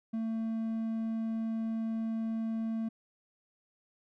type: tone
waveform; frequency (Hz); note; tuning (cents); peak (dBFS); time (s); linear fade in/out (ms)
triangle; 224.2; A3; +33; -29; 0.13-2.89; 10
effects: none